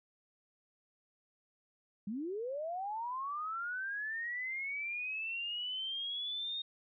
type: linear sweep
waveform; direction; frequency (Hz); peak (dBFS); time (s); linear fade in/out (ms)
sine; up; 189.7 to 3714; -36; 2.07-6.62; 5
effects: none